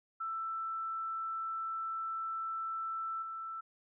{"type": "tone with level steps", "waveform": "sine", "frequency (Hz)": 1328, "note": "E6", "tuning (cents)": 12, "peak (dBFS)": [-35, -39], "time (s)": [0.2, 3.61], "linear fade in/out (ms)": 10, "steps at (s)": 3.22, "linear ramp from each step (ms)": 5, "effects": []}